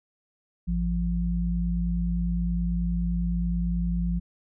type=tone pair together; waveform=sine; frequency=54.71 / 173.7 Hz; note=A1 / F3; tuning=-9 / -9 cents; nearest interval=octave + minor sixth; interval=2000 cents; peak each=-26 dBFS; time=0.67-4.2 s; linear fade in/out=20 ms; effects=none